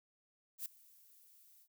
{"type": "noise with ADSR envelope", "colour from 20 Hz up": "violet", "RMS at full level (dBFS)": -40, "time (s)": [0.58, 1.68], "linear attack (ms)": 77, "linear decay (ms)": 5, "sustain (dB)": -24, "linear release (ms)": 63, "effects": ["noise-tail reverb RT60 0.1 s tail -25 dB re dry"]}